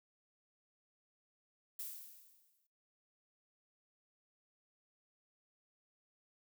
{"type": "noise with exponential decay", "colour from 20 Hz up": "violet", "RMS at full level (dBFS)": -42, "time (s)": [1.79, 2.67], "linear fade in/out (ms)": 5, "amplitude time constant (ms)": 190, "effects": ["noise-tail reverb RT60 0.8 s tail -25 dB re dry"]}